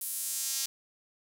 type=tone with high-pass filter sweep; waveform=sawtooth; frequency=270 Hz; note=C#4; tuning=45 cents flat; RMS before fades=-34 dBFS; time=0.01-0.66 s; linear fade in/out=5 ms; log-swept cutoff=11000 to 5500 Hz; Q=1.4; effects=none